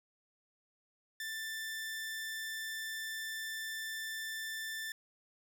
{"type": "tone", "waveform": "sawtooth", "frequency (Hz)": 1772, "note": "A6", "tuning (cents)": 12, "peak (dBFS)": -35, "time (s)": [1.2, 4.92], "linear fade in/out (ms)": 2, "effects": []}